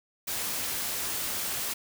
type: noise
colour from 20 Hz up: white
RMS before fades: -32 dBFS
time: 0.27-1.74 s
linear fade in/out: 10 ms
effects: none